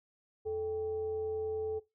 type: tone with frequency modulation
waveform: sine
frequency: 435.2 Hz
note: A4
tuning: 19 cents flat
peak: -32 dBFS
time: 0.45-1.8 s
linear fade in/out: 20 ms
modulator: 350 Hz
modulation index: 0.29
effects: noise-tail reverb RT60 0.2 s tail -18 dB re dry